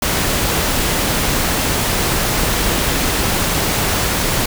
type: noise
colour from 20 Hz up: pink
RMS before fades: -17 dBFS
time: 0.02-4.46 s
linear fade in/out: 5 ms
effects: none